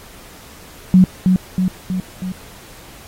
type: tone with echo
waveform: sine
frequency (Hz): 185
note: F#3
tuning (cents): 0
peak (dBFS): -5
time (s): 0.94-1.04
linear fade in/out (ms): 0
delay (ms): 320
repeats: 4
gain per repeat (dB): -4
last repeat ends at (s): 2.32
effects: pink hiss -41 dBFS RMS until 3.07 s + AAC 48 kbps